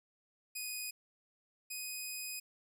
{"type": "tone pair in turn", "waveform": "10% pulse", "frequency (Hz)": [2489, 2500], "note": ["D#7", "D#7"], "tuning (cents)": [0, 8], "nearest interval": "unison", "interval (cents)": 8, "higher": "second", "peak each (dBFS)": [-30, -31], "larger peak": "first", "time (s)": [[0.55, 0.91], [1.7, 2.4]], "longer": "second", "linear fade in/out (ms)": 10, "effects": []}